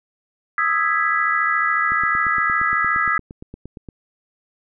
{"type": "chord", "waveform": "sine", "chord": "E major seventh", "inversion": "third", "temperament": "equal", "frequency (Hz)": [1244.5, 1318.5, 1661.2, 1975.5], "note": ["D#6", "E6", "G#6", "B6"], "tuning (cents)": [0, 0, 0, 0], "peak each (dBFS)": -22, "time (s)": [0.58, 3.18], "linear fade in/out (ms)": 2}
{"type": "click train", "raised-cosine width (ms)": 3, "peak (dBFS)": -22, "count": 18, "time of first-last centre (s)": [1.92, 3.888], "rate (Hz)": 8.64}
{"effects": []}